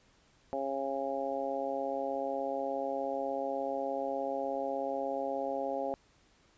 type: harmonic tone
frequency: 136.6 Hz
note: C#3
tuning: 25 cents flat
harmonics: 2 / 3 / 4 / 5 / 6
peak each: -41 / -41 / -35 / -38 / -39 dBFS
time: 0.53-5.94 s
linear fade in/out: 0 ms
effects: pink hiss -66 dBFS RMS until 6.57 s + resampled to 16000 Hz